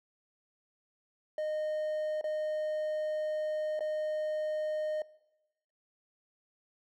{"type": "tone with dropouts", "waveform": "triangle", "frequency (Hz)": 615, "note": "D#5", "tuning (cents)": -20, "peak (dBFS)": -29, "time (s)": [1.38, 5.02], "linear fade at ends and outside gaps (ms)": 2, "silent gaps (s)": [[2.212, 2.241], [3.793, 3.806]], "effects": ["noise-tail reverb RT60 1.0 s tail -21 dB re dry"]}